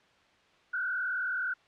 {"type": "tone with frequency modulation", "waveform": "sine", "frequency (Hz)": 1480, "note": "F#6", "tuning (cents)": 0, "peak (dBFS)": -29, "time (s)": [0.73, 1.54], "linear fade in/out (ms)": 10, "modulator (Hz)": 40.4, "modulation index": 1.6, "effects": ["white hiss -63 dBFS RMS until 1.67 s", "low-pass 3000 Hz 12 dB/octave"]}